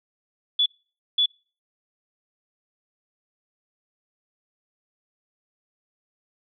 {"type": "tone bursts at uneven times", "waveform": "sine", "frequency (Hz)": 3433, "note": "A7", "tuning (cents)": -43, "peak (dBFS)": -17, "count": 2, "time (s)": [[0.59, 0.66], [1.18, 1.26]], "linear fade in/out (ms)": 5, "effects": ["noise-tail reverb RT60 0.4 s tail -26 dB re dry"]}